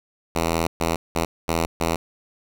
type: tone bursts at uneven times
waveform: 5% pulse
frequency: 82.8 Hz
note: E2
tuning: 8 cents sharp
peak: -9 dBFS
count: 5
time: 0.35-0.67 / 0.8-0.96 / 1.15-1.25 / 1.48-1.66 / 1.8-1.96 s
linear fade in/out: 5 ms
effects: none